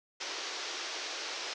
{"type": "band-pass noise", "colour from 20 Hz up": "white", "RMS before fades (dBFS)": -39, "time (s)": [0.2, 1.54], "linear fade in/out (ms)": 10, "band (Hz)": [310, 6100], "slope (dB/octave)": 48, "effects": []}